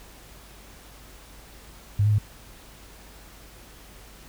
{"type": "tone with pitch steps", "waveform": "sine", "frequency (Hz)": [102, 106, 104.5], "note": ["G#2", "G#2", "G#2"], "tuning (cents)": [-31, 36, 11], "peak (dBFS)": -17, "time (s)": [1.99, 2.185], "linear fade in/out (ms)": 5, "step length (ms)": 65, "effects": ["added 50 Hz sine -49 dBFS peak until 4.28 s", "pink hiss -49 dBFS RMS until 4.28 s"]}